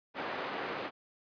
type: band-pass noise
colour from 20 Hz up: pink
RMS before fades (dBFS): -38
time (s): 0.14-0.91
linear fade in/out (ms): 50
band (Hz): 360 to 2200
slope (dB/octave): 12
effects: resampled to 11025 Hz